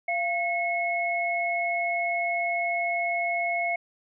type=tone pair together; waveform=sine; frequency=690 / 2183 Hz; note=F5 / C#7; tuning=-21 / -27 cents; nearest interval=octave + minor sixth; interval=1994 cents; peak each=-27 dBFS; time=0.08-3.76 s; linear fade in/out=5 ms; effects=none